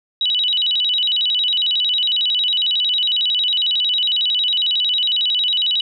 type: tone with vibrato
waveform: sine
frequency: 3380 Hz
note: G#7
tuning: 30 cents sharp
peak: -15 dBFS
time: 0.21-5.81 s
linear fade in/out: 2 ms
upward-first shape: square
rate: 11 Hz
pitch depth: 220 cents each way
effects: none